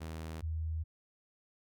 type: tone pair in turn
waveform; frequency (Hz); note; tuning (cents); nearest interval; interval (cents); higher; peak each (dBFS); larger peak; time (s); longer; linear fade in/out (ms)
sawtooth / sine; 80 / 80; D#2 / D#2; +49 / +49; unison; 0; neither; -36 / -33; second; 0-0.42 / 0.42-0.84; neither; 20
effects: none